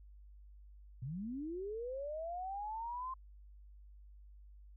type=linear sweep; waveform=sine; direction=up; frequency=116.54 to 1057 Hz; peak=-39 dBFS; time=1.02-3.14 s; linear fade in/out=5 ms; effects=added 50 Hz sine -54 dBFS peak until 4.76 s